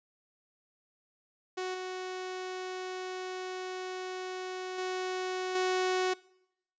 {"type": "tone with level steps", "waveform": "sawtooth", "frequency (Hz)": 370, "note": "F#4", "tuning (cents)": 0, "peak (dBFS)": [-29, -32, -28, -23], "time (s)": [1.57, 6.14], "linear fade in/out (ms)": 10, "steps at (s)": [1.74, 4.78, 5.55], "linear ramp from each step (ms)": 5, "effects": ["noise-tail reverb RT60 0.8 s tail -23 dB re dry", "resampled to 16000 Hz"]}